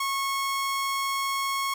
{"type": "tone", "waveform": "sawtooth", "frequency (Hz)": 1095, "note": "C#6", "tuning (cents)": -22, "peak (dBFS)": -22, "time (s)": [0, 1.74], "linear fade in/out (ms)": 5, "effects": []}